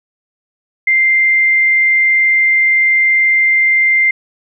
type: tone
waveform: sine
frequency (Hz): 2093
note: C7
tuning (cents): 0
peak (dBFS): -8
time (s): 0.87-4.11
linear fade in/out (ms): 5
effects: none